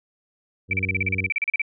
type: harmonic tone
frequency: 94.7 Hz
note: F#2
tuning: 41 cents sharp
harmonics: 1 / 2 / 3 / 4 / 5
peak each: -28 / -34 / -38 / -40 / -42 dBFS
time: 0.68-1.3 s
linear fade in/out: 50 ms
type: tone bursts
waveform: sine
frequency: 2322 Hz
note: D7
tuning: 20 cents flat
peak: -19 dBFS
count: 16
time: 0.71-1.618 s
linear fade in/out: 2 ms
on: 23 ms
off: 36 ms
effects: none